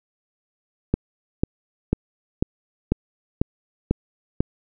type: click train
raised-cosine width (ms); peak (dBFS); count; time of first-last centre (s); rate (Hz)
3; -5; 8; 0.94-4.405; 2.02
effects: none